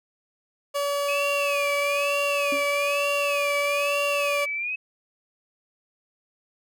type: tone with pitch glide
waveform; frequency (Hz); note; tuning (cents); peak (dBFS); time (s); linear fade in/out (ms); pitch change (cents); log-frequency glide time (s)
30% pulse; 570 to 574; C#5 to D5; +48 to -40; -21; 0.74-4.46; 20; +12; 1.52-4.16
type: tone with vibrato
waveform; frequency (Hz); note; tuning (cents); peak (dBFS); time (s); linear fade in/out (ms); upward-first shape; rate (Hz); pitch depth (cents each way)
sine; 2520; D#7; +21; -26; 1.08-4.76; 10; sine; 1.1; 160
type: tone with exponential decay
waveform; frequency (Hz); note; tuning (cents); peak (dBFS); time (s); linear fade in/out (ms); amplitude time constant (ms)
sine; 278.9; C#4; +11; -26; 2.52-2.68; 5; 33
effects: none